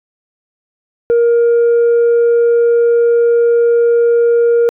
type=tone; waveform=sine; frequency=470 Hz; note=A#4; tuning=14 cents sharp; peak=-5 dBFS; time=1.1-4.69 s; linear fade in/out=0 ms; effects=tanh soft clip ceiling -6 dBFS